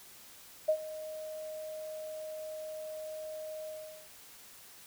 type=tone with ADSR envelope; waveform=sine; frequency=622.3 Hz; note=D#5; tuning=in tune; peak=-22 dBFS; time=0.68-4.09 s; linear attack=11 ms; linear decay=75 ms; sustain=-17 dB; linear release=420 ms; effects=white hiss -54 dBFS RMS until 4.86 s